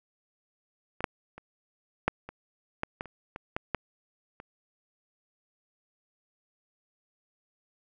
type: clicks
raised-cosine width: 0.5 ms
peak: -21 / -9 / -29 / -8 / -25 / -14 / -18 / -30 / -23 / -15 / -12 / -28 dBFS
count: 12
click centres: 1.006 / 1.042 / 1.38 / 2.08 / 2.29 / 2.834 / 3.009 / 3.057 / 3.361 / 3.565 / 3.747 / 4.401 s
effects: none